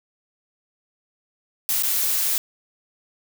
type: noise with dropouts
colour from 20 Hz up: blue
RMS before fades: -22 dBFS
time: 1.69-2.38 s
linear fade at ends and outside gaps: 0 ms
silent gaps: 1.824-1.834 s
effects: none